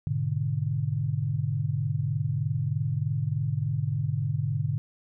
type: chord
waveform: sine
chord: G# diminished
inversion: none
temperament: equal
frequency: 103.83 / 123.47 / 146.83 Hz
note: G#2 / B2 / D3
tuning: 0 / 0 / 0 cents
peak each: -30 / -30 / -28 dBFS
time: 0.07-4.78 s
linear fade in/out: 0 ms
effects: none